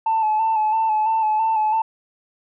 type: tone with vibrato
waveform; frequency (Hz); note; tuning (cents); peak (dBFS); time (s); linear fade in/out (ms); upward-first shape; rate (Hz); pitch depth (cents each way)
sine; 875; A5; -10; -15; 0.06-1.82; 5; square; 3; 31
effects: tanh soft clip ceiling -13 dBFS